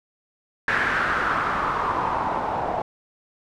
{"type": "noise with low-pass filter sweep", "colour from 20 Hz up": "white", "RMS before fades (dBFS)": -24, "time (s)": [0.68, 2.82], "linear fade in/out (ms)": 2, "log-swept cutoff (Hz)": [1700, 770], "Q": 3.8, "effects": []}